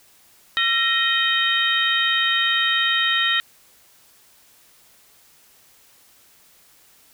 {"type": "harmonic tone with a mistuned harmonic", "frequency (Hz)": 622.3, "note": "D#5", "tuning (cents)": 0, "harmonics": [2, 3, 4, 5, 6], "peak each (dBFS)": [-26, -21, -29, -23, -23], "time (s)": [0.57, 3.4], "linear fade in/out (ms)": 0, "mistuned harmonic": 2, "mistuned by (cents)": 140, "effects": ["white hiss -54 dBFS RMS until 7.13 s"]}